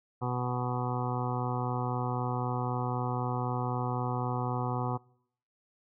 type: harmonic tone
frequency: 123.9 Hz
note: B2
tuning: 6 cents sharp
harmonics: 1 / 2 / 3 / 4 / 6 / 7 / 8 / 9 / 10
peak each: -32 / -38 / -40 / -40 / -38 / -40 / -40 / -41 / -43 dBFS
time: 0.21-4.98 s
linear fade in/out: 20 ms
effects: noise-tail reverb RT60 0.7 s tail -25 dB re dry